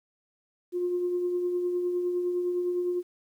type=tone with tremolo; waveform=sine; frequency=355.7 Hz; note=F4; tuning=32 cents sharp; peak=-23 dBFS; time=0.72-3.03 s; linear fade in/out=50 ms; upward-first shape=triangle; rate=9.8 Hz; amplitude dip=40%; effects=tanh soft clip ceiling -19 dBFS + 10-bit